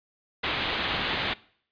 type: low-pass noise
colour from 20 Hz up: white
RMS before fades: -29 dBFS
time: 0.43-1.34 s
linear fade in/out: 10 ms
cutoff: 3900 Hz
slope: 48 dB/octave
effects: noise-tail reverb RT60 0.6 s tail -22 dB re dry + resampled to 11025 Hz